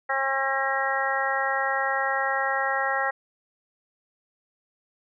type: harmonic tone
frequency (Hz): 270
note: C#4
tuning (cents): -45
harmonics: 2 / 3 / 4 / 5 / 6 / 7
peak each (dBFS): -31 / -28 / -32 / -31 / -31 / -28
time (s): 0.09-3.11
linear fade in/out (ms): 10
effects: none